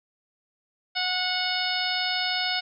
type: harmonic tone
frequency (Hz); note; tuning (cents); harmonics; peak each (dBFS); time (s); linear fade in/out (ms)
733; F#5; -16; 1 / 2 / 3 / 4 / 5 / 6 / 7; -32 / -32 / -32 / -32 / -32 / -32 / -32; 0.95-2.61; 20
effects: none